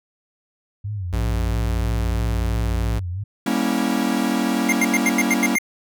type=tone with vibrato; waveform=sine; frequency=96.2 Hz; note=G2; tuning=32 cents flat; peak=-24 dBFS; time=0.84-3.24 s; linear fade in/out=10 ms; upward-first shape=sine; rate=3 Hz; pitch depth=170 cents each way
type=tone; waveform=square; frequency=56.9 Hz; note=A#1; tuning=41 cents flat; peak=-21 dBFS; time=1.12-3 s; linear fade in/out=20 ms
type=chord; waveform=45% pulse; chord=G diminished seventh; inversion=none; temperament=equal with one note detuned; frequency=196 / 236.7 / 277.2 / 329.6 Hz; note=G3 / Bb3 / Db4 / Fb4; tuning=0 / +27 / 0 / 0 cents; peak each=-26 / -22 / -24 / -27 dBFS; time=3.46-5.56 s; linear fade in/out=5 ms
type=tone bursts; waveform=square; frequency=2113 Hz; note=C7; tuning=16 cents sharp; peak=-17 dBFS; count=8; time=4.69-5.585 s; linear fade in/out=2 ms; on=34 ms; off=89 ms
effects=none